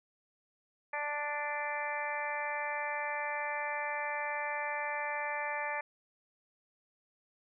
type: harmonic tone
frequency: 293.7 Hz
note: D4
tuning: in tune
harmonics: 2 / 3 / 4 / 5 / 6 / 7 / 8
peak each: -41 / -38 / -44 / -49 / -39 / -42 / -42 dBFS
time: 0.93-5.81 s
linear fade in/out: 5 ms
effects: none